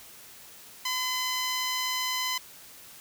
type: tone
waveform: 10% pulse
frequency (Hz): 1017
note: C6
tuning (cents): -50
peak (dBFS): -19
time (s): 0.85-2.38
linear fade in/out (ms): 5
effects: white hiss -49 dBFS RMS until 3 s